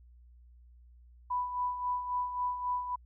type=tone with tremolo; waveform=sine; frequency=990 Hz; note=B5; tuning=4 cents sharp; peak=-28 dBFS; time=1.3-2.96 s; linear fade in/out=10 ms; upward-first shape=sine; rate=3.7 Hz; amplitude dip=60%; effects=added 60 Hz sine -54 dBFS peak until 3.05 s